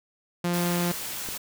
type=tone; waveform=sawtooth; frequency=174.61 Hz; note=F3; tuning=in tune; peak=-20 dBFS; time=0.44-0.92 s; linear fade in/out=5 ms
type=noise; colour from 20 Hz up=white; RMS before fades=-34 dBFS; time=0.53-1.38 s; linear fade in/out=10 ms
type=click; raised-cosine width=2 ms; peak=-25 dBFS; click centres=1.288 s
effects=none